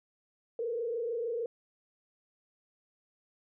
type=tone with frequency modulation; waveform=sine; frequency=466.2 Hz; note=A#4; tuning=in tune; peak=-31 dBFS; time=0.59-1.46 s; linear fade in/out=2 ms; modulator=26.6 Hz; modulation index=0.95; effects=none